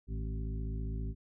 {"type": "harmonic tone with a mistuned harmonic", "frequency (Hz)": 55, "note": "A1", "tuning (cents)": 0, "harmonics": [1, 2, 3, 4, 5, 7], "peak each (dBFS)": [-35, -41, -45, -47, -49, -52], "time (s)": [0.07, 1.15], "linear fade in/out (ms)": 50, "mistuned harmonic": 3, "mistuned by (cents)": -58, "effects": []}